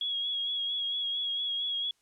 sine tone with vibrato, 3322 Hz, G#7, in tune, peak -29 dBFS, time 0.01-1.91 s, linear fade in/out 2 ms, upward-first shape sine, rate 4.4 Hz, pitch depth 30 cents each way, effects white hiss -71 dBFS RMS until 2.01 s + low-pass 9000 Hz 12 dB/octave

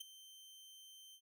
sawtooth tone with ADSR envelope, 3110 Hz, G7, 14 cents flat, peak -39 dBFS, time 0-1.21 s, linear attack 11 ms, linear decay 10 ms, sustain -14 dB, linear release 70 ms, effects none

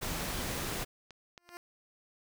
pink noise, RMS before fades -36 dBFS, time 0.01-0.85 s, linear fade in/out 20 ms
clicks, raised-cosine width 0.2 ms, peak -32 / -30 / -33 dBFS, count 3, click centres 1.107 / 1.378 / 1.491 s
10% pulse tone with exponential growth, 349.2 Hz, F4, in tune, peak -33 dBFS, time 1.38-1.57 s, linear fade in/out 0 ms, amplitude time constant 40 ms
effects none

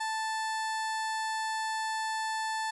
30% pulse tone, 880 Hz, A5, in tune, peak -28 dBFS, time 0-2.71 s, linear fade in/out 10 ms, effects resampled to 24000 Hz

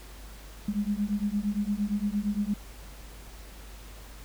sine beating tone pair, 201.5 / 210.2 Hz, G3 / G#3, +48 / +21 cents, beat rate 8.7 Hz, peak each -29 dBFS, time 0.68-2.54 s, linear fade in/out 5 ms, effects added 50 Hz sine -44 dBFS peak until 4.24 s + pink hiss -50 dBFS RMS until 4.24 s

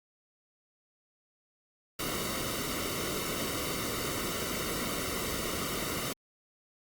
pink noise with comb filter, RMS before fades -34 dBFS, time 1.99-6.13 s, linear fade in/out 5 ms, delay 1.2 ms, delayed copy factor -0.7, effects Opus 48 kbps

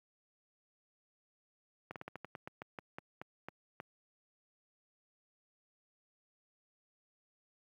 slowing click train, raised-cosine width 0.5 ms, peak -28 dBFS, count 14, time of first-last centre 1.91-3.801 s, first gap 48 ms, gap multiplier 1.17, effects high-pass 100 Hz 12 dB/octave + 11-bit

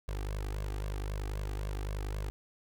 sawtooth tone with flanger, 50.6 Hz, G#1, 44 cents flat, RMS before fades -36 dBFS, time 0.08-2.3 s, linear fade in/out 0 ms, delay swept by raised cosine 1.8 to 2.58 ms, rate 3.8 Hz, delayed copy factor +1, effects none

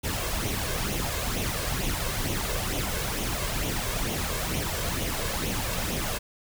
pink noise with flanger, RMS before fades -29 dBFS, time 0.03-6.19 s, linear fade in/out 20 ms, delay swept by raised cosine 0.31 to 1.91 ms, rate 2.2 Hz, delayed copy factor +0.55, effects none

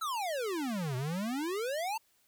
square exponential two-way sweep, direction down then up, 1359 to 122.8 to 928 Hz, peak -33 dBFS, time 0.01-1.98 s, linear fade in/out 10 ms, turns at 0.96 s, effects white hiss -70 dBFS RMS until 2.27 s

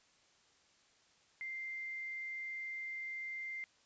sine tone with quantisation, 2093 Hz, C7, in tune, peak -40 dBFS, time 1.41-3.64 s, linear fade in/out 0 ms, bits 11, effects white hiss -69 dBFS RMS until 3.85 s + resampled to 16000 Hz

